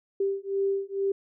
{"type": "beating tone pair", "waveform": "sine", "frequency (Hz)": [392, 394.2], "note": ["G4", "G4"], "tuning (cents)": [0, 10], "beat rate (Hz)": 2.2, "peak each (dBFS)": -28, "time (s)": [0.2, 1.12], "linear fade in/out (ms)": 5, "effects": []}